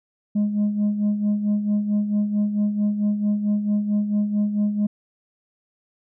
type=tone with tremolo; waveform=sine; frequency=207.7 Hz; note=G#3; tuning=in tune; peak=-14 dBFS; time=0.35-4.87 s; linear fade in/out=10 ms; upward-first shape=sine; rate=4.5 Hz; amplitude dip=65%; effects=tanh soft clip ceiling -16 dBFS